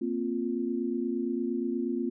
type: chord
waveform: sine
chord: Bb suspended second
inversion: none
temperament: equal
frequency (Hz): 233.1 / 261.6 / 349.2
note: Bb3 / C4 / F4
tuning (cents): 0 / 0 / 0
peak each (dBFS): -32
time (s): 0.01-2.1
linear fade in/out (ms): 10
effects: none

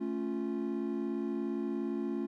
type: chord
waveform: triangle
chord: A augmented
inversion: none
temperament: equal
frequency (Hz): 220 / 277.2 / 349.2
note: A3 / C#4 / E#4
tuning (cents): 0 / 0 / 0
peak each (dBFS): -34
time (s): 0-2.27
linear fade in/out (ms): 20
effects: tanh soft clip ceiling -22 dBFS

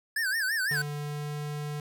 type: tone with vibrato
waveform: square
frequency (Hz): 1661.2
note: G#6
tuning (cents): 0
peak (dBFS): -27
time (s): 0.16-0.82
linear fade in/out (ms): 5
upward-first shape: sine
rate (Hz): 5.9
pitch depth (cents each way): 180
type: tone with pitch glide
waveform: square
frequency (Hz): 146.83 to 147.94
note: D3 to D3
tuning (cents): 0 to +13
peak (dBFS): -33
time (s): 0.71-1.8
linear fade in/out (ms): 2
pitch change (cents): +13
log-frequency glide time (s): 0.93-1.34
effects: none

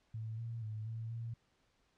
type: tone with pitch steps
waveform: sine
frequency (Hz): 110.9 / 115.5 / 108.2 / 112.9 / 115.5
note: A2 / A#2 / A2 / A2 / A#2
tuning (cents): +14 / -16 / -29 / +45 / -16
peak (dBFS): -39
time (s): 0.14-1.34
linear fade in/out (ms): 5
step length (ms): 240
effects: pink hiss -75 dBFS RMS until 1.97 s + low-pass 6000 Hz 12 dB/octave

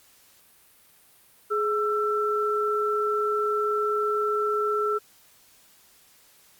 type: tone pair together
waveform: sine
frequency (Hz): 420.4 / 1336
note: G#4 / E6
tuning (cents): +21 / +23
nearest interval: octave + minor sixth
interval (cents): 2002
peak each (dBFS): -25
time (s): 1.5-4.99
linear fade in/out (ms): 20
effects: white hiss -57 dBFS RMS until 6.59 s + Opus 48 kbps

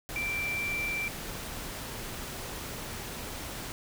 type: tone in noise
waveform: sine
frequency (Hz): 2349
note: D7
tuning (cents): 0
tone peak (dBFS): -30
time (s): 0.16-1.08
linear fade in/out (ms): 0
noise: pink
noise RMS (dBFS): -39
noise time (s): 0.09-3.72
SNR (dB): +6
effects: none

